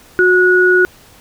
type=tone pair together; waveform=sine; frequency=365 / 1460 Hz; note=F#4 / F#6; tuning=-24 / -24 cents; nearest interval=2 octaves; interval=2400 cents; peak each=-10 dBFS; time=0.19-0.85 s; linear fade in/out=0 ms; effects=pink hiss -44 dBFS RMS until 1.2 s